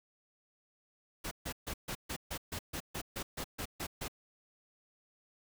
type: noise bursts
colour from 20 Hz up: pink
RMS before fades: -39 dBFS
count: 14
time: 1.24-4.082 s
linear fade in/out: 10 ms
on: 73 ms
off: 140 ms
effects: none